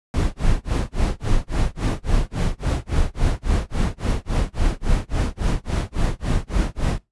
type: noise with tremolo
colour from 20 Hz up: brown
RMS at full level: -17 dBFS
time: 0.14-6.98 s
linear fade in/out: 0 ms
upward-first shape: sine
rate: 3.6 Hz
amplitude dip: 100%
effects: noise-tail reverb RT60 0.2 s tail -21 dB re dry + resampled to 24000 Hz